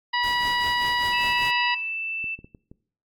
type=harmonic tone; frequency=972 Hz; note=B5; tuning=28 cents flat; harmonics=1 / 2 / 3 / 4 / 5; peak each=-25 / -26 / -30 / -34 / -34 dBFS; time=0.13-1.75 s; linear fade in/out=10 ms
type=noise with tremolo; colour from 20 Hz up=pink; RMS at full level=-37 dBFS; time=0.23-1.51 s; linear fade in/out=5 ms; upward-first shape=triangle; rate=5.1 Hz; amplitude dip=70%
type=tone with pitch glide; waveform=sine; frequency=2637 to 2655 Hz; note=E7 to E7; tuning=0 to +12 cents; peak=-27 dBFS; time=1.12-2.36 s; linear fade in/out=20 ms; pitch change=+12 cents; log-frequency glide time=1.54-2.09 s
type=clicks; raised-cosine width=3 ms; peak=-31 dBFS; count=5; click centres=2.242 / 2.39 / 2.445 / 2.548 / 2.715 s
effects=noise-tail reverb RT60 0.5 s tail -20 dB re dry + AAC 64 kbps